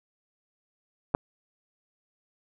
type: clicks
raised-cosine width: 1 ms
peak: -21 / -7 dBFS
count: 2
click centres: 1.142 / 1.149 s
effects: none